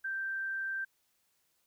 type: tone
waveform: sine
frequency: 1568 Hz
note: G6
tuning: in tune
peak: -33 dBFS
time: 0.04-0.85 s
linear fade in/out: 10 ms
effects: white hiss -75 dBFS RMS until 1.66 s